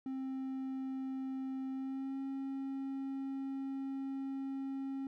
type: tone with pitch glide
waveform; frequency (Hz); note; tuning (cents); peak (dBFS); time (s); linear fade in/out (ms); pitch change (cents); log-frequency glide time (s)
triangle; 264.5 to 270.5; C4 to C#4; +19 to -42; -35; 0.06-5.07; 2; +39; 1.71-2.2
effects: none